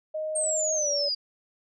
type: tone with pitch glide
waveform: sine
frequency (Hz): 622.3 to 574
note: D#5 to D5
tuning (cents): 0 to -40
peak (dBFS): -28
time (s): 0.14-1.09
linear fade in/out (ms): 10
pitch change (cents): -140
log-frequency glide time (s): 0.75-0.89
type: exponential sweep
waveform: sine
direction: down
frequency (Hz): 8640 to 4780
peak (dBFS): -25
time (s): 0.35-1.15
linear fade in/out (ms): 10
effects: none